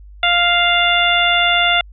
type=harmonic tone; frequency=698.5 Hz; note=F5; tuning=in tune; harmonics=1 / 2 / 3 / 4 / 5; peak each=-18 / -18 / -18 / -18 / -18 dBFS; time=0.23-1.81 s; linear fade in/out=2 ms; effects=added 50 Hz sine -36 dBFS peak until 1.92 s